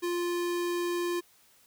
square tone, 349.2 Hz, F4, in tune, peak -29 dBFS, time 0.02-1.21 s, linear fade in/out 20 ms, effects white hiss -62 dBFS RMS until 1.66 s

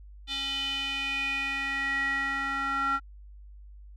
square tone with band-pass filter sweep, 273.9 Hz, C#4, 21 cents flat, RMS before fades -30 dBFS, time 0.27-3 s, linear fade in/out 50 ms, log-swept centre 3400 to 1400 Hz, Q 6, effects added 50 Hz sine -45 dBFS peak until 3.96 s

